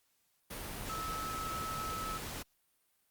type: tone in noise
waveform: sine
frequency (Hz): 1300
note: E6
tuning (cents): -24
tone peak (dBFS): -38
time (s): 0.89-2.18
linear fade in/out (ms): 10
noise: pink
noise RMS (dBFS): -42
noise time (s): 0.5-2.43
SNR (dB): +1
effects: white hiss -75 dBFS RMS until 3.1 s + Opus 48 kbps